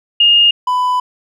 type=tone pair in turn; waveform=sine / triangle; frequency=2838 / 998.2 Hz; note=F7 / B5; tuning=+27 / +18 cents; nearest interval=octave + tritone; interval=1809 cents; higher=first; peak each=-6 / -10 dBFS; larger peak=first; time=0.2-0.51 / 0.67-1 s; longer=second; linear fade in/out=5 ms; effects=none